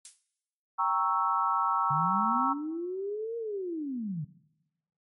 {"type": "noise with exponential decay", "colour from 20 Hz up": "violet", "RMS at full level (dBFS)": -35, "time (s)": [0.05, 0.23], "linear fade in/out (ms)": 2, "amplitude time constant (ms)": 38}
{"type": "chord", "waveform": "sine", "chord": "G diminished seventh", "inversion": "none", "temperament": "equal", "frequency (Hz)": [784, 932.3, 1108.7, 1318.5], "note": ["G5", "Bb5", "Db6", "Fb6"], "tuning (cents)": [0, 0, 0, 0], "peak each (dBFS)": [-34, -29, -29, -29], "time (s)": [0.78, 2.54], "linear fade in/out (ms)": 20}
{"type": "linear two-way sweep", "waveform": "sine", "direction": "up then down", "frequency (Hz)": [138.59, 469.4, 138.59], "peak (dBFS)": -31, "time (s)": [1.9, 4.25], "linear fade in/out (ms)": 10, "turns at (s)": 3.37}
{"effects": ["noise-tail reverb RT60 0.9 s tail -18 dB re dry", "MP3 48 kbps"]}